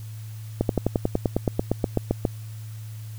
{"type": "slowing click train", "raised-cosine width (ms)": 2, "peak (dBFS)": -7, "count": 16, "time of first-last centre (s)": [0.61, 2.252], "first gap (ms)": 82, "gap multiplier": 1.04, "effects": ["added 109 Hz sine -34 dBFS peak until 3.18 s", "white hiss -51 dBFS RMS until 3.18 s"]}